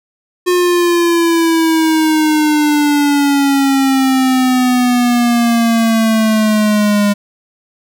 square exponential sweep, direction down, 360.2 to 203.5 Hz, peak -10 dBFS, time 0.46-7.14 s, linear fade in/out 20 ms, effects none

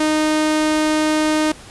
sawtooth tone, 308.5 Hz, D#4, 15 cents flat, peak -11 dBFS, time 0-1.52 s, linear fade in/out 5 ms, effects pink hiss -40 dBFS RMS until 1.7 s + resampled to 24000 Hz

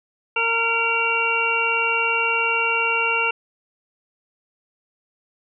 harmonic tone, 459.7 Hz, A#4, 24 cents flat, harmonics 1 / 2 / 3 / 5 / 6, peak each -28 / -26 / -25 / -26 / -21 dBFS, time 0.36-3.31 s, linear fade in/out 5 ms, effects none

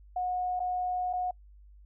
sine tone with dropouts, 727 Hz, F#5, 31 cents flat, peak -28 dBFS, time 0.16-1.31 s, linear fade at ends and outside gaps 5 ms, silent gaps 0.595-0.601 / 1.13-1.134 s, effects noise-tail reverb RT60 0.1 s tail -26 dB re dry + added 50 Hz sine -51 dBFS peak until 1.85 s

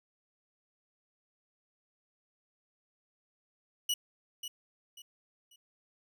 sawtooth tone with echo, 2931 Hz, F#7, 17 cents flat, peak -25 dBFS, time 3.89-3.94 s, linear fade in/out 5 ms, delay 540 ms, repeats 3, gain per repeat -10 dB, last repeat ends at 5.56 s, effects none

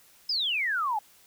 sine exponential sweep, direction down, 5230 to 805 Hz, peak -25 dBFS, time 0.29-0.99 s, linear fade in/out 5 ms, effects white hiss -58 dBFS RMS until 1.26 s

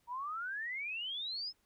sine exponential sweep, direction up, 932.3 to 5274 Hz, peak -37 dBFS, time 0.07-1.53 s, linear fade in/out 50 ms, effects pink hiss -75 dBFS RMS until 1.65 s

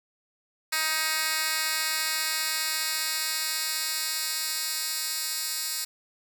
10% pulse tone with high-pass filter sweep, 314.8 Hz, D#4, 20 cents sharp, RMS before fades -29 dBFS, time 0.72-5.85 s, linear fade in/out 10 ms, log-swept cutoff 2200 to 5100 Hz, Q 0.79, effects none

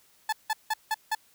30% pulse tone bursts, 868 Hz, A5, 24 cents flat, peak -22 dBFS, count 5, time 0.29-1.15 s, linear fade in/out 5 ms, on 36 ms, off 170 ms, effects white hiss -62 dBFS RMS until 1.34 s

